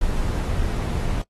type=noise; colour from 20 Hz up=brown; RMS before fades=-23 dBFS; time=0.01-1.22 s; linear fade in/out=5 ms; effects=noise-tail reverb RT60 0.1 s tail -19 dB re dry + AAC 32 kbps